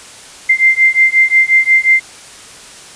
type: beating tone pair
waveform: sine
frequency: 2087 / 2092.6 Hz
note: C7 / C7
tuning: -5 / 0 cents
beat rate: 5.6 Hz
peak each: -10 dBFS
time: 0.49-2 s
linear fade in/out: 10 ms
effects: white hiss -35 dBFS RMS until 2.95 s + resampled to 22050 Hz